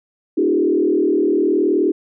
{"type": "tone with frequency modulation", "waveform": "sine", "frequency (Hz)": 350.2, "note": "F4", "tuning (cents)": 5, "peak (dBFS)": -13, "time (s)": [0.37, 1.92], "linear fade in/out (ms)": 10, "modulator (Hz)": 39.4, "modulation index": 1.6, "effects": []}